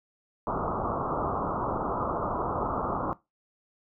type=low-pass noise; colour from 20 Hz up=white; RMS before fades=-30 dBFS; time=0.47-3.13 s; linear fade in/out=0 ms; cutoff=1300 Hz; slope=96 dB/octave; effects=noise-tail reverb RT60 0.2 s tail -18 dB re dry